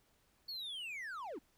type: linear sweep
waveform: triangle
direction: down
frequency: 4484 to 237.1 Hz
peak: -40 dBFS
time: 0.48-1.39 s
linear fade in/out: 10 ms
effects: pink hiss -73 dBFS RMS until 1.57 s